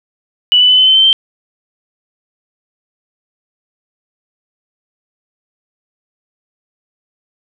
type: tone with pitch steps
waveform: sine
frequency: 2960 / 2987 / 3015 / 3043 / 3071 / 3100 / 3129 Hz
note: F#7 / F#7 / F#7 / F#7 / G7 / G7 / G7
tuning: 0 / +16 / +32 / +48 / -36 / -20 / -4 cents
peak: -5 dBFS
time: 0.52-1.129 s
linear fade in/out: 0 ms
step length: 87 ms
effects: none